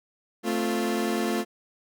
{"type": "chord", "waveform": "30% pulse", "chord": "F major", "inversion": "first", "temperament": "equal with one note detuned", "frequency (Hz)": [220, 260, 349.2], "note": ["A3", "C4", "F4"], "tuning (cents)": [0, -11, 0], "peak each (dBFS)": [-25, -29, -26], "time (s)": [0.43, 1.45], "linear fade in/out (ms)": 50, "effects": []}